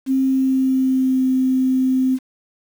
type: tone with pitch glide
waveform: sine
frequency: 265.3 to 259.7 Hz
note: C4 to C4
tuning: +24 to -13 cents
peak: -14 dBFS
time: 0.06-2.19 s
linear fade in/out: 50 ms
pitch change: -37 cents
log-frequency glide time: 0.21-1.23 s
effects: 7-bit